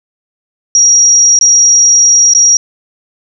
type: tone with dropouts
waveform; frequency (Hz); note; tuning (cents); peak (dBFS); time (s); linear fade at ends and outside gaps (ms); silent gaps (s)
sine; 5690; F8; +31; -3; 0.75-2.57; 1; 1.389-1.411 / 2.336-2.349
effects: none